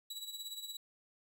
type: tone with tremolo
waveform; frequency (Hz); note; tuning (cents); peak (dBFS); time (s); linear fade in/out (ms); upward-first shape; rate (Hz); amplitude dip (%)
sawtooth; 3910; B7; -18; -37; 0.1-0.77; 5; sine; 17; 65
effects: none